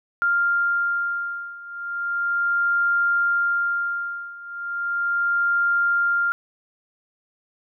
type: beating tone pair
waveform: sine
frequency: 1396.9 / 1397.26 Hz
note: F6 / F6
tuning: 0 / 0 cents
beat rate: 0.36 Hz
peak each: -24 / -22 dBFS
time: 0.22-6.32 s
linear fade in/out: 0 ms
effects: none